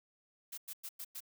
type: noise bursts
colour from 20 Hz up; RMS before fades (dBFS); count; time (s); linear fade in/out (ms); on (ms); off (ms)
blue; -44; 5; 0.52-1.205; 10; 57; 100
effects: none